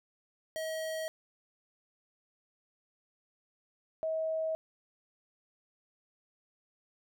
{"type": "tone pair in turn", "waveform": ["square", "sine"], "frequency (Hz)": [637, 639.3], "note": ["D#5", "D#5"], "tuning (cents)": [41, 47], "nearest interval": "unison", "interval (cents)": 6, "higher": "second", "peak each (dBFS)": [-35, -30], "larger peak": "second", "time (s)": [[0.56, 1.08], [4.03, 4.55]], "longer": "neither", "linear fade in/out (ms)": 0, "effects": []}